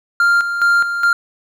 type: tone with tremolo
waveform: triangle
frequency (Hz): 1396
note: F6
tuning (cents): -1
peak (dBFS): -8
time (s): 0.2-1.13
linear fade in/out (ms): 2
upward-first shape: square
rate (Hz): 2.4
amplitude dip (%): 60
effects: none